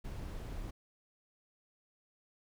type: noise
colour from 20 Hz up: brown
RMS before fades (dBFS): -42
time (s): 0.04-0.71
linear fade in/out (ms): 10
effects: none